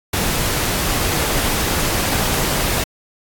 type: noise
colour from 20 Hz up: pink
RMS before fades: -19 dBFS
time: 0.13-2.84 s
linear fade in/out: 5 ms
effects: AAC 64 kbps